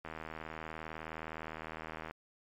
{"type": "click train", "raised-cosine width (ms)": 0.5, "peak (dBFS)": -27, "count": 165, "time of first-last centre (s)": [0.05, 2.11], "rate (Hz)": 79.6, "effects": ["MP3 64 kbps"]}